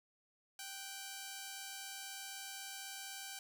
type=tone pair together; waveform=5% pulse; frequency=784 / 1488.1 Hz; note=G5 / F#6; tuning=0 / +9 cents; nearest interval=major seventh; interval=1109 cents; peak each=-35 / -39 dBFS; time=0.59-3.39 s; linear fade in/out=2 ms; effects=none